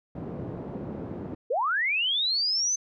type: band-pass noise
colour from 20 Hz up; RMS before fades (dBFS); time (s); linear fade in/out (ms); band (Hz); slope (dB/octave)
pink; -36; 0.15-1.35; 5; 130 to 450; 12
type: linear sweep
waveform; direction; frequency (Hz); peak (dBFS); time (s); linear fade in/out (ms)
sine; up; 424.8 to 6230; -23; 1.5-2.76; 10
effects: none